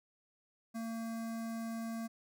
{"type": "tone with notch filter", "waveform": "square", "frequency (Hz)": 227.3, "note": "A#3", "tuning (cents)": -43, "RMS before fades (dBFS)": -40, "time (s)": [0.74, 2.08], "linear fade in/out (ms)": 20, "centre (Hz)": 3100, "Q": 1.1, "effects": []}